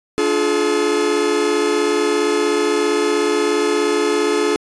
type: chord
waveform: 45% pulse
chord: D diminished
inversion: none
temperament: equal with one note detuned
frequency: 293.7 / 349.2 / 426.2 Hz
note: D4 / F4 / Ab4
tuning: 0 / 0 / +45 cents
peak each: -22 / -21 / -17 dBFS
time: 0.18-4.56 s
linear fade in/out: 0 ms
effects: resampled to 22050 Hz